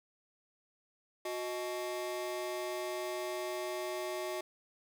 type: ring-modulated tone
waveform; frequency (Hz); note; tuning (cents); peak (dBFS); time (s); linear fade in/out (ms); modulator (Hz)
35% pulse; 494.4; B4; +2; -31; 1.25-4.41; 5; 130
effects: 12-bit